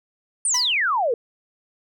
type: exponential sweep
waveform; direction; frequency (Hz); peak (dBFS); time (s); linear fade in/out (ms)
sine; down; 9397 to 440; -18; 0.45-1.14; 2
type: tone with exponential decay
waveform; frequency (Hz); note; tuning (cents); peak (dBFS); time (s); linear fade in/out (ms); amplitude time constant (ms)
sawtooth; 987.8; B5; 0; -19; 0.54-0.77; 5; 48
effects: none